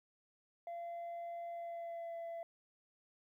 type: tone with pitch glide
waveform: sine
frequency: 685 to 672.8 Hz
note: F5 to E5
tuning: -34 to +35 cents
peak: -39 dBFS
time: 0.67-2.43 s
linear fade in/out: 2 ms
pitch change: -31 cents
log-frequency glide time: 1.5-2.16 s
effects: tanh soft clip ceiling -41 dBFS + 13-bit